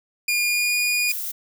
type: tone with pitch glide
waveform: sawtooth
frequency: 2423 to 2445 Hz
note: D#7 to D#7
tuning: -47 to -31 cents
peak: -16 dBFS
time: 0.28-1.12 s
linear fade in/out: 5 ms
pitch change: +16 cents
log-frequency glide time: 0.45-0.77 s
type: noise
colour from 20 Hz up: violet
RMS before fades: -29 dBFS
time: 1.08-1.32 s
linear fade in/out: 10 ms
effects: none